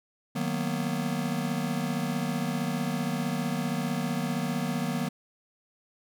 square chord, B major seventh, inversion first, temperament just, 154.34 / 185.21 / 231.5 / 246.9 Hz, D#3 / F#3 / A#3 / B3, -14 / +2 / -12 / 0 cents, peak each -34 dBFS, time 0.35-5.09 s, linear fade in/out 10 ms, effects none

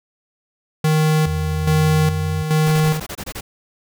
square tone with tremolo, 155.56 Hz, D#3, in tune, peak -14 dBFS, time 0.84-3 s, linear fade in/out 5 ms, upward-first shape square, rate 1.2 Hz, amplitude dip 60%
sine tone with pitch glide, 83.8 to 90.86 Hz, E2 to F#2, +29 to -31 cents, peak -21 dBFS, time 1.26-2.43 s, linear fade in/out 10 ms, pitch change +140 cents, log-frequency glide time 1.71-1.77 s
pink noise bursts, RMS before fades -29 dBFS, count 9, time 2.66-3.41 s, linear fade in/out 10 ms, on 62 ms, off 24 ms
effects none

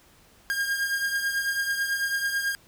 45% pulse beating tone pair, 1614 / 1623.1 Hz, G#6 / G#6, -50 / -40 cents, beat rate 9.1 Hz, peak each -26 / -32 dBFS, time 0.5-2.55 s, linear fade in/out 0 ms, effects pink hiss -57 dBFS RMS until 2.67 s

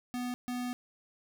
square tone bursts at uneven times, 246.9 Hz, B3, in tune, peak -34 dBFS, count 2, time 0.14-0.34 / 0.48-0.73 s, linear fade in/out 0 ms, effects none

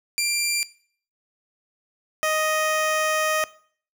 15% pulse tone pair in turn, 2373 / 623.1 Hz, D7 / D#5, +17 / +2 cents, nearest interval octave + major seventh, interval 2315 cents, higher first, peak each -14 / -14 dBFS, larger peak neither, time 0.18-0.63 / 2.23-3.44 s, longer second, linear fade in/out 0 ms, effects noise-tail reverb RT60 0.5 s tail -20 dB re dry

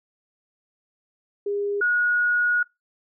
sine tone pair in turn, 406.2 / 1450.3 Hz, G#4 / F#6, -38 / -35 cents, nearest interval octave + minor seventh, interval 2203 cents, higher second, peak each -23 / -18 dBFS, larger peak second, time 1.46-1.81 / 1.81-2.63 s, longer second, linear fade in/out 5 ms, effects noise-tail reverb RT60 0.2 s tail -24 dB re dry

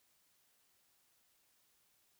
silence, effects white hiss -74 dBFS RMS until 2.19 s

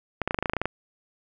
clicks, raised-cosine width 0.5 ms, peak -10 dBFS, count 12, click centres 0.217 / 0.276 / 0.309 / 0.345 / 0.388 / 0.426 / 0.458 / 0.497 / 0.535 / 0.567 / 0.616 / 0.656 s, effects none

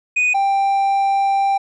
triangle tone pair in turn, 2483 / 788 Hz, D#7 / G5, -4 / +9 cents, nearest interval octave + minor sixth, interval 1987 cents, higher first, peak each -12 dBFS, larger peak neither, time 0.16-0.34 / 0.34-1.58 s, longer second, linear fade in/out 10 ms, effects resampled to 22050 Hz

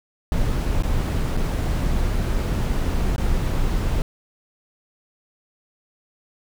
brown noise with dropouts, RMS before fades -21 dBFS, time 0.32-4.02 s, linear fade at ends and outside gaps 1 ms, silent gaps 0.824-0.834 / 1.368-1.373 / 3.162-3.18 s, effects none

